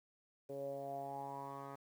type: tone with low-pass filter sweep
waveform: 10% pulse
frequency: 138.6 Hz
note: C#3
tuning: in tune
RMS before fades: -45 dBFS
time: 0.49-1.76 s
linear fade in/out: 10 ms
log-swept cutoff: 490 to 1300 Hz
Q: 7.3
effects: 11-bit